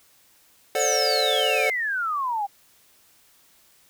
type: chord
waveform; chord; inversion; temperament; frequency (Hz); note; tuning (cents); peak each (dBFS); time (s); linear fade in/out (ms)
square; D dominant seventh; second; just; 440.5 / 528.6 / 587.3 / 734.2; A4 / C5 / D5 / F#5; +2 / +18 / 0 / -14; -28; 0.75-1.7; 2
type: exponential sweep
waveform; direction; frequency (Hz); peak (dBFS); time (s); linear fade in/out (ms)
sine; down; 7010 to 780; -23; 0.79-2.47; 20
effects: white hiss -58 dBFS RMS until 3.89 s

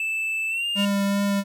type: tone with pitch glide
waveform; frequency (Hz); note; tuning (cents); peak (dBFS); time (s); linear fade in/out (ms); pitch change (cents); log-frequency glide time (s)
triangle; 2637 to 2810; E7 to F7; 0 to +10; -22; 0-0.85; 2; +110; 0.49-0.66
type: tone with vibrato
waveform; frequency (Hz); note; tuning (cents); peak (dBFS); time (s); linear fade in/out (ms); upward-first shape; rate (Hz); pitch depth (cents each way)
square; 200; G3; +35; -21; 0.75-1.44; 50; triangle; 2.6; 13
effects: none

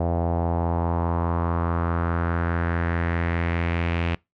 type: tone with low-pass filter sweep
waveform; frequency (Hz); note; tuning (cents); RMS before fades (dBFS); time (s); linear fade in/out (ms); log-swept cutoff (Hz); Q
sawtooth; 84.8; E2; +50; -24; 0-4.15; 5; 690 to 2600; 3
effects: noise-tail reverb RT60 0.2 s tail -24 dB re dry

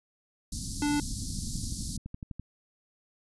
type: band-stop noise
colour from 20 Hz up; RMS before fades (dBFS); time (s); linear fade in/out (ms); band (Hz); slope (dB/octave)
pink; -35; 0.52-1.97; 5; 270 to 4300; 48
type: tone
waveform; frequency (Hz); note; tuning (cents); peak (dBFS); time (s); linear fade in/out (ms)
square; 292.5; D4; -7; -26; 0.82-1; 2
type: click train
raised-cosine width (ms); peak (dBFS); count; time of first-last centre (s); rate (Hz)
5; -26; 15; 1.22-2.396; 11.9
effects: resampled to 24000 Hz

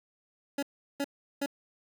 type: tone bursts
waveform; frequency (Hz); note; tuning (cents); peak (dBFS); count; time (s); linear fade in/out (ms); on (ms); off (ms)
25% pulse; 281.5; C#4; +27; -25; 3; 0.58-1.461; 5; 47; 370
effects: none

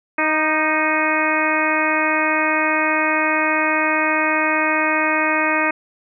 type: harmonic tone with a mistuned harmonic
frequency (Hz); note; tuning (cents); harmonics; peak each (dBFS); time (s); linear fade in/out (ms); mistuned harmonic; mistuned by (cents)
311.7; D#4; +3; 1 / 2 / 3 / 4 / 5 / 6 / 7 / 8; -24 / -24 / -24 / -24 / -24 / -24 / -24 / -24; 0.18-5.71; 5; 4; -28
effects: none

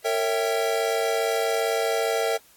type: chord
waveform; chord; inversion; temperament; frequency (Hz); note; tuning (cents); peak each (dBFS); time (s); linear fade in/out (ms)
square; A# diminished seventh; none; equal with one note detuned; 456.8 / 554.4 / 659.3 / 784; A#4 / C#5 / E5 / G5; -35 / 0 / 0 / 0; -26 / -31 / -28 / -31; 0.04-2.38; 20
effects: white hiss -56 dBFS RMS until 2.56 s + AAC 64 kbps

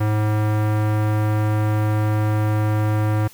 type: tone with low-pass filter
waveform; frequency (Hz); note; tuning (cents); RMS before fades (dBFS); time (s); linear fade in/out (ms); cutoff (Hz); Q
square; 106.7; G#2; +47; -19; 0-3.28; 10; 1600; 0.96
effects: white hiss -47 dBFS RMS until 3.33 s

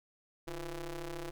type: ring-modulated tone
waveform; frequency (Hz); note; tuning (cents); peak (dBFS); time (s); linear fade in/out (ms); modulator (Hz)
sawtooth; 165.1; E3; +3; -32; 0.47-1.31; 10; 182
effects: none

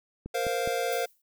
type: click train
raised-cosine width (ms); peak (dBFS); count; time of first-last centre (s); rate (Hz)
3; -24; 3; 0.26-0.675; 4.82
type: chord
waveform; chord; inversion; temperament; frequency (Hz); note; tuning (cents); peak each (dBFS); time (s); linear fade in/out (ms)
square; Bb suspended second; none; equal; 466.2 / 523.3 / 698.5; Bb4 / C5 / F5; 0 / 0 / 0; -32; 0.34-1.06; 10
type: noise with exponential decay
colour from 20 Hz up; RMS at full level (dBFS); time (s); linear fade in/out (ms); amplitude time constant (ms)
violet; -36; 0.92-1.22; 5; 65
effects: none

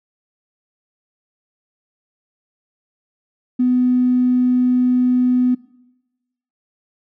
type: tone with tanh clipping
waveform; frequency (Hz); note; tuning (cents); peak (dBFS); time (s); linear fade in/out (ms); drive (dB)
triangle; 250; B3; +21; -12; 3.59-5.55; 10; 2
effects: noise-tail reverb RT60 1.0 s tail -21 dB re dry

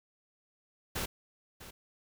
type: noise with echo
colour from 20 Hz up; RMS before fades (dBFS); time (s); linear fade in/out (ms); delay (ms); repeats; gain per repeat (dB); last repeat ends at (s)
pink; -35; 0.95-1.06; 10; 650; 1; -14; 1.71
effects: none

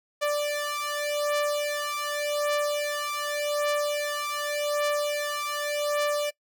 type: beating tone pair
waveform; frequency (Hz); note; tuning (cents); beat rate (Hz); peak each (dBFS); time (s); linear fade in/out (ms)
sawtooth; 587.3 / 588.16; D5 / D5; 0 / +2; 0.86; -25; 0.21-6.31; 20
effects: noise-tail reverb RT60 0.1 s tail -22 dB re dry

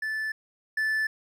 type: tone pair in turn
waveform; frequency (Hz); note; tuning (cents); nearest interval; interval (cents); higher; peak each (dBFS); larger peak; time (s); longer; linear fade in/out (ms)
triangle; 1750 / 1750; A6 / A6; -10 / -10; unison; 0; neither; -26 / -22; second; 0.02-0.32 / 0.77-1.07; neither; 5
effects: none

